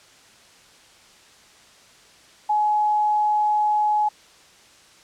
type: tone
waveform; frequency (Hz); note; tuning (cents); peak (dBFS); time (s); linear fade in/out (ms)
sine; 844; G#5; +28; -17; 2.49-4.09; 10
effects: white hiss -51 dBFS RMS until 5.03 s + low-pass 7000 Hz 12 dB/octave